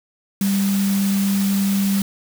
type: tone in noise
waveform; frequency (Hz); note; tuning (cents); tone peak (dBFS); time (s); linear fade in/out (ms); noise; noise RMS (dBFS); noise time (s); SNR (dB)
sine; 197.4; G3; +12; -16; 0.41-2.02; 2; white; -29; 0.41-2.02; +10
effects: none